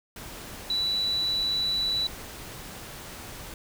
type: tone in noise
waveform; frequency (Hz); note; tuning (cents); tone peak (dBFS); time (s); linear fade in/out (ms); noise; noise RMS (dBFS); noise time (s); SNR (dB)
sine; 3951; B7; 0; -24; 0.7-2.07; 2; pink; -41; 0.16-3.54; +14
effects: none